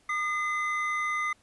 triangle tone pair together, 1216 / 2045 Hz, D#6 / C7, -40 / -40 cents, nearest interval major sixth, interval 900 cents, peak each -28 dBFS, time 0.09-1.33 s, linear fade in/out 5 ms, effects pink hiss -64 dBFS RMS until 1.42 s + resampled to 24000 Hz

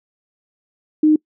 sine tone, 307.3 Hz, D#4, 21 cents flat, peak -9 dBFS, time 1.03-1.16 s, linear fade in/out 5 ms, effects noise-tail reverb RT60 0.1 s tail -25 dB re dry

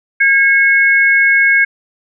sine tone pair together, 1625 / 2190 Hz, G#6 / C#7, -38 / -22 cents, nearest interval perfect fourth, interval 516 cents, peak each -10 dBFS, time 0.2-1.65 s, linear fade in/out 10 ms, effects none

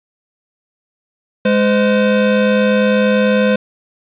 square tone pair together, 207.7 / 511.4 Hz, G#3 / C5, 0 / -40 cents, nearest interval octave + major third, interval 1560 cents, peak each -14 dBFS, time 1.45-3.56 s, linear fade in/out 5 ms, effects resampled to 8000 Hz + 7-bit

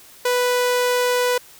sawtooth tone, 493.9 Hz, B4, in tune, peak -13 dBFS, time 0.25-1.38 s, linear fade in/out 5 ms, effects white hiss -46 dBFS RMS until 1.59 s

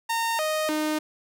sawtooth tone with pitch steps, 917 / 621 / 307 Hz, A#5 / D#5 / D#4, -29 / -3 / -23 cents, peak -20 dBFS, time 0.09-0.99 s, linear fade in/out 10 ms, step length 300 ms, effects none

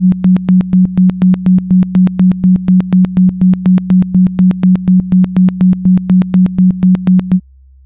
sine tone with tremolo, 183.9 Hz, F#3, 10 cents flat, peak -3 dBFS, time 0-7.4 s, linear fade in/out 50 ms, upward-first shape square, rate 4.1 Hz, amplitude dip 80%, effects added 66 Hz sine -38 dBFS peak until 7.85 s + resampled to 8000 Hz

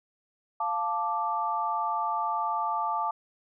sine chord, D minor, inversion first, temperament equal, 698.5 / 880 / 1174.7 Hz, F5 / A5 / D6, 0 / 0 / 0 cents, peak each -34 / -29 / -30 dBFS, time 0.6-3.11 s, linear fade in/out 5 ms, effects none

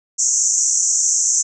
white band-pass noise, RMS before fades -17 dBFS, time 0.18-1.43 s, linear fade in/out 20 ms, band 5900 to 7500 Hz, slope 96 dB/octave, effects none

